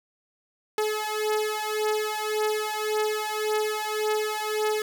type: beating tone pair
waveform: sawtooth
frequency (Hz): 427 / 428.8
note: G#4 / A4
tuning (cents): +48 / -45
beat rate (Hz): 1.8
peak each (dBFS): -24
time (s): 0.78-4.82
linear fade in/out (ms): 2
effects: 9-bit